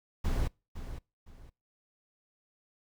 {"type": "noise with echo", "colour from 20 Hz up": "brown", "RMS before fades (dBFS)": -29, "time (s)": [0.24, 0.48], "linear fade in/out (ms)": 10, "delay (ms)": 510, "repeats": 2, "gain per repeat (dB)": -11, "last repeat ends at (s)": 1.5, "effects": ["noise-tail reverb RT60 0.3 s tail -26 dB re dry"]}